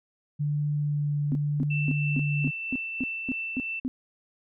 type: tone with vibrato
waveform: sine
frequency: 146.83 Hz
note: D3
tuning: in tune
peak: -24 dBFS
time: 0.39-2.51 s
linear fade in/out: 20 ms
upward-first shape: triangle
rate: 0.89 Hz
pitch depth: 11 cents each way
type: tone bursts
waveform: sine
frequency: 257.3 Hz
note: C4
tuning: 29 cents flat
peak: -25 dBFS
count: 10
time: 1.32-3.88 s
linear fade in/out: 0 ms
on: 31 ms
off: 250 ms
type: tone with tremolo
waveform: sine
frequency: 2669 Hz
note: E7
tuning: 21 cents sharp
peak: -29 dBFS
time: 1.7-3.8 s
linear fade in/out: 10 ms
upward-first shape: triangle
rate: 3.1 Hz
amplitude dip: 30%
effects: none